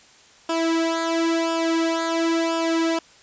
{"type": "tone with flanger", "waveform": "sawtooth", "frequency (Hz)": 329.6, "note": "E4", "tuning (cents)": 0, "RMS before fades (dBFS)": -22, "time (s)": [0.49, 2.99], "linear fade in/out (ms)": 5, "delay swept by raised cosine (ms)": [0.48, 2.68], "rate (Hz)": 0.97, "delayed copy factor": -0.8, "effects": ["white hiss -51 dBFS RMS until 3.22 s", "resampled to 16000 Hz"]}